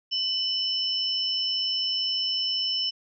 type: tone pair together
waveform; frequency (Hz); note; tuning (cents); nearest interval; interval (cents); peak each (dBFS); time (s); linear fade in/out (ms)
sine; 2988 / 5309; F#7 / E8; +16 / +11; minor seventh; 995; -27; 0.11-2.91; 20
effects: none